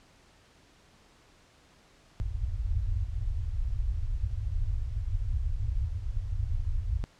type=low-pass noise; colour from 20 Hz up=pink; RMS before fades=-30 dBFS; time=2.2-7.04 s; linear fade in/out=0 ms; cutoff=110 Hz; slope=96 dB/octave; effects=pink hiss -60 dBFS RMS until 7.19 s + low-pass 7000 Hz 12 dB/octave